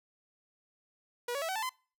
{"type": "tone with pitch steps", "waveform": "sawtooth", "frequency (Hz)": [483.4, 561.7, 652.8, 758.5, 881.5, 1024.3], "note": ["B4", "C#5", "E5", "F#5", "A5", "C6"], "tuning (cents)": [-37, 23, -17, 43, 3, -37], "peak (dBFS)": -29, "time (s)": [1.28, 1.694], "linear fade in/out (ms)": 5, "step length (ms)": 69, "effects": ["noise-tail reverb RT60 0.4 s tail -25 dB re dry"]}